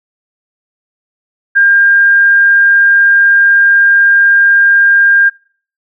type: tone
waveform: sine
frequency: 1604 Hz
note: G6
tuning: 39 cents sharp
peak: -4 dBFS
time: 1.55-5.3 s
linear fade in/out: 20 ms
effects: noise-tail reverb RT60 0.5 s tail -24 dB re dry